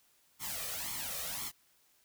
white noise with flanger, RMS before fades -39 dBFS, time 0.39-1.52 s, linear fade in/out 50 ms, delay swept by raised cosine 0.91 to 1.67 ms, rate 1.9 Hz, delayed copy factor +0.75, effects white hiss -69 dBFS RMS until 2.04 s

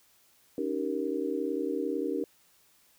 sine chord, Eb dominant seventh, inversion third, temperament just, 280 / 311.1 / 388.9 / 466.7 Hz, Db4 / Eb4 / G4 / Bb4, +18 / 0 / -14 / +2 cents, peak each -34 dBFS, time 0.58-2.24 s, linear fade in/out 2 ms, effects white hiss -64 dBFS RMS until 2.98 s

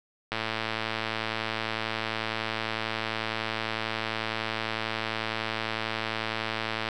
click train, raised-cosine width 0.3 ms, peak -13 dBFS, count 730, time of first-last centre 0.32-6.888 s, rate 111 Hz, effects none

